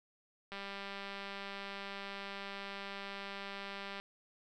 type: click train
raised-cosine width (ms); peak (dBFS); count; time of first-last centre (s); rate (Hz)
0.3; -28; 690; 0.52-4; 198
effects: none